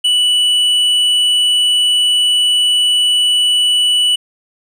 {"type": "tone with hard clipping", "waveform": "triangle", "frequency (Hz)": 2960, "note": "F#7", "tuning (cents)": 0, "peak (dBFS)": -11, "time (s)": [0.04, 4.16], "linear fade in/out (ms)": 10, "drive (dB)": 8, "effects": []}